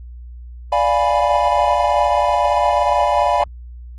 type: chord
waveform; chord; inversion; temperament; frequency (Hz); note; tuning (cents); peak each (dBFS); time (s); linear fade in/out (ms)
triangle; D diminished seventh; none; equal; 587.3 / 698.5 / 830.6 / 987.8; D5 / F5 / Ab5 / Cb6; 0 / 0 / 0 / 0; -17; 0.72-3.44; 5
effects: added 60 Hz sine -32 dBFS peak until 3.98 s + AAC 32 kbps